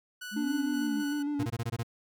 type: tone with tremolo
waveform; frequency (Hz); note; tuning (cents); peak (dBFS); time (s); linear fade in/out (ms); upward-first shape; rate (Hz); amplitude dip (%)
sawtooth; 1480; F#6; 0; -35; 0.21-1.23; 10; square; 3.8; 30
type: exponential two-way sweep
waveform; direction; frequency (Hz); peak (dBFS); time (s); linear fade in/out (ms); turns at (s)
sine; up then down; 201.7 to 277.2 to 208.5; -32; 0.31-1.04; 50; 0.54
type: tone with vibrato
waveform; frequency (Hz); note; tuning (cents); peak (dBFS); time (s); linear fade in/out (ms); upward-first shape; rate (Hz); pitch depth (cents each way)
triangle; 290.2; D4; -21; -27; 0.36-1.46; 10; square; 6.6; 26
type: tone bursts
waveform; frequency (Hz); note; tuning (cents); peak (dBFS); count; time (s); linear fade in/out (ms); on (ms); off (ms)
40% pulse; 116.54; A#2; 0; -29; 7; 1.39-1.832; 10; 46; 20
effects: none